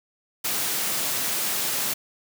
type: high-pass noise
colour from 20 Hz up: white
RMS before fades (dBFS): -26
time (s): 0.44-1.94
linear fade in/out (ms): 10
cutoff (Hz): 110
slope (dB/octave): 24
effects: none